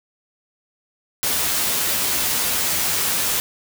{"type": "noise with comb filter", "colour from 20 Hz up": "white", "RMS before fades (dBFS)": -21, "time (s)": [1.23, 3.4], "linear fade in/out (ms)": 0, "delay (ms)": 12, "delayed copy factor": 0.55, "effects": []}